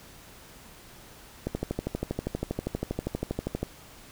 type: click train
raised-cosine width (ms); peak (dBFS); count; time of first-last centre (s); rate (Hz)
2; -15; 28; 1.47-3.63; 12.5
effects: pink hiss -50 dBFS RMS until 4.11 s